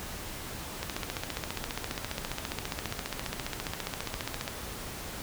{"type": "click train", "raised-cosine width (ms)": 0.2, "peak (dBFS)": -15, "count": 55, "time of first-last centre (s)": [0.83, 4.479], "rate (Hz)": 14.8, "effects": ["pink hiss -40 dBFS RMS until 5.22 s"]}